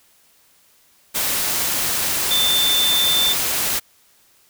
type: tone in noise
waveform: sine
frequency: 3553 Hz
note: A7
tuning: 16 cents sharp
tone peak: -16 dBFS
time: 2.3-3.34 s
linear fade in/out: 20 ms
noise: white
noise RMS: -21 dBFS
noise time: 1.14-3.8 s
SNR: +2 dB
effects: white hiss -56 dBFS RMS until 4.49 s